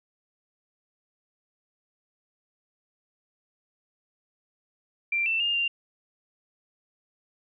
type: tone with pitch steps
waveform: sine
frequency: 2362 / 2671 / 2819 / 2783 Hz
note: D7 / E7 / F7 / F7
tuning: +9 / +22 / +16 / -7 cents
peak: -23 dBFS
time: 5.12-5.68 s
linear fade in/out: 5 ms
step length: 140 ms
effects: none